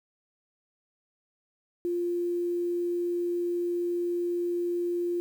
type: tone with quantisation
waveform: sine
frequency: 349.2 Hz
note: F4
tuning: in tune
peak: -26 dBFS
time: 1.85-5.2 s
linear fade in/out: 0 ms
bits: 9
effects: none